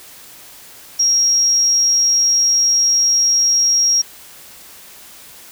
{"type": "tone", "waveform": "sine", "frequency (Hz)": 5610, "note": "F8", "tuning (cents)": 7, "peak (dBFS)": -11, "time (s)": [0.99, 4.02], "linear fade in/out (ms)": 10, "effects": ["white hiss -40 dBFS RMS until 5.51 s"]}